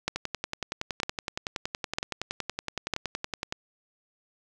two click trains, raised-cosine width 0.2 ms, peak -13 / -9 dBFS, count 37 / 4, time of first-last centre 0.16-3.524 / 0.08-2.937 s, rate 10.7 / 1.05 Hz, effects none

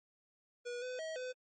square tone with pitch steps, 484.8 / 504 / 639 / 506 Hz, B4 / B4 / D#5 / B4, -32 / +35 / +46 / +42 cents, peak -40 dBFS, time 0.65-1.33 s, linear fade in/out 20 ms, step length 170 ms, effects MP3 32 kbps

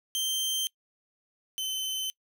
sawtooth tone pair in turn, 3136 / 3063 Hz, G7 / G7, 0 / -41 cents, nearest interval unison, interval 41 cents, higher first, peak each -24 / -27 dBFS, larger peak first, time 0.15-0.67 / 1.58-2.1 s, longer neither, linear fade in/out 0 ms, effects noise-tail reverb RT60 0.1 s tail -23 dB re dry

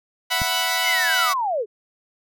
10% pulse chord, E suspended second, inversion none, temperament equal, 659.3 / 740 / 987.8 Hz, E5 / F#5 / B5, 0 / 0 / 0 cents, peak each -20 / -15 / -15 dBFS, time 0.3-1.34 s, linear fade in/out 20 ms
click, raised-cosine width 5 ms, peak -15 dBFS, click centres 0.418 s
sine linear sweep, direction down, 2217 to 388.4 Hz, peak -20 dBFS, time 0.83-1.66 s, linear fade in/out 50 ms
effects none

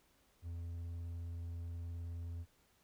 triangle tone with vibrato, 85 Hz, F2, 46 cents flat, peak -39 dBFS, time 0.42-2.46 s, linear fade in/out 50 ms, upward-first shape sine, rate 19 Hz, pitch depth 13 cents each way, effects pink hiss -72 dBFS RMS until 2.83 s

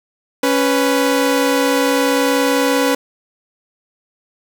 sawtooth tone pair together, 277.7 / 494.8 Hz, C#4 / B4, +3 / +3 cents, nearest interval minor seventh, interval 1000 cents, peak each -12 dBFS, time 0.43-2.95 s, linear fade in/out 5 ms, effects 7-bit

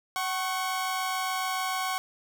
sawtooth tone pair together, 754 / 1097.5 Hz, F#5 / C#6, +32 / -18 cents, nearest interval tritone, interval 650 cents, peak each -27 dBFS, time 0.16-1.98 s, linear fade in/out 0 ms, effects none

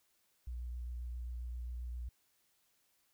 sine tone with vibrato, 60.4 Hz, B1, 38 cents flat, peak -39 dBFS, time 0.47-2.09 s, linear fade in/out 5 ms, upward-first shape sine, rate 7.5 Hz, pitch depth 21 cents each way, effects white hiss -75 dBFS RMS until 3.13 s

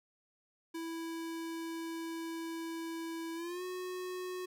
square tone with pitch glide, 329.6 to 365.7 Hz, E4 to F#4, 0 to -20 cents, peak -39 dBFS, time 0.74-4.46 s, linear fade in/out 10 ms, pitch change +180 cents, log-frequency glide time 3.35-3.63 s, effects none

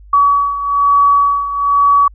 sine beating tone pair, 1135 / 1136.1 Hz, C#6 / C#6, +41 / +42 cents, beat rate 1.1 Hz, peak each -10 / -15 dBFS, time 0.13-2.08 s, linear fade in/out 5 ms, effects added 50 Hz sine -36 dBFS peak until 2.14 s

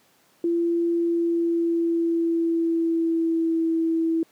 sine tone with pitch glide, 339.6 to 327.3 Hz, F4 to E4, -48 to -12 cents, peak -19 dBFS, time 0.44-4.23 s, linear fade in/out 2 ms, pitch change -64 cents, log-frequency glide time 0.94-3.67 s, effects pink hiss -60 dBFS RMS until 4.31 s + high-pass 200 Hz 12 dB/octave

